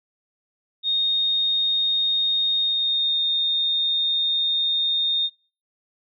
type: tone with pitch glide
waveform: sine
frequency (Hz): 3700 to 3668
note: A#7 to A#7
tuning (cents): -14 to -29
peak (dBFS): -19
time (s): 0.83-5.3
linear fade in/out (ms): 50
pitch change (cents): -15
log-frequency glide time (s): 2.6-3.22
effects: noise-tail reverb RT60 0.4 s tail -25 dB re dry